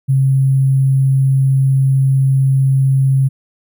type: tone with sample-and-hold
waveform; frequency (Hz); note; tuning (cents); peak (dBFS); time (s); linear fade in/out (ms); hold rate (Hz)
sine; 134.4; C3; +47; -9; 0.08-3.29; 20; 11025
effects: none